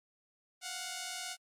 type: tone pair together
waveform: 5% pulse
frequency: 701.7 / 740 Hz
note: F5 / F#5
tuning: +8 / 0 cents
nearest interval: minor second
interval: 92 cents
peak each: -32 / -29 dBFS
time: 0.61-1.37 s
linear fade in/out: 50 ms
effects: MP3 64 kbps